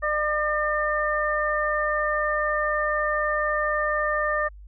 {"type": "harmonic tone", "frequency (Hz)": 602, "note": "D5", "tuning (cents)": 43, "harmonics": [1, 2, 3], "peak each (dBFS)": [-26, -26, -26], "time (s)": [0.02, 4.49], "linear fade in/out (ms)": 20, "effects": ["added 50 Hz sine -41 dBFS peak until 4.67 s"]}